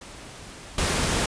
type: noise with level steps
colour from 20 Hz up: pink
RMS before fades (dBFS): -42 / -24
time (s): 0.01-1.26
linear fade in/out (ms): 5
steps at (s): 0.78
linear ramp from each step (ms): 2
effects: resampled to 22050 Hz